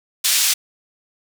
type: band-pass noise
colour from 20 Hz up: pink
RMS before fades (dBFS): -17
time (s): 0.24-0.54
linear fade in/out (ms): 10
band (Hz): 3500 to 14000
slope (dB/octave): 12
effects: none